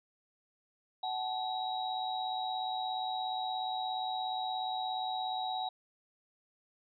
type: tone cluster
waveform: sine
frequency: 747 / 864 / 3835 Hz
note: F#5 / A5 / A#7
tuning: +16 / -32 / +48 cents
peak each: -35 / -39 / -40 dBFS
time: 1.03-5.69 s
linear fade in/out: 5 ms
effects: none